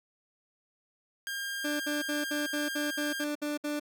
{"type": "tone", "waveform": "sawtooth", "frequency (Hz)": 1607, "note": "G6", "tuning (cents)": 43, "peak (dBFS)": -30, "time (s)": [1.27, 3.24], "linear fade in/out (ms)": 0}
{"type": "tone bursts", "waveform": "30% pulse", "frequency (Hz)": 295.4, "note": "D4", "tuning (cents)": 10, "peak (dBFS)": -28, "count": 10, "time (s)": [1.64, 3.798], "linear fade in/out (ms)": 10, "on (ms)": 160, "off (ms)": 62}
{"effects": []}